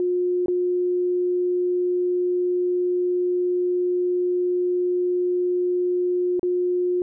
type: tone with dropouts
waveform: sine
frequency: 358.3 Hz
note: F4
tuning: 44 cents sharp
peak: -19 dBFS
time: 0-7.02 s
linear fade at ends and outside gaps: 1 ms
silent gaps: 0.46-0.482 / 6.395-6.43 s
effects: none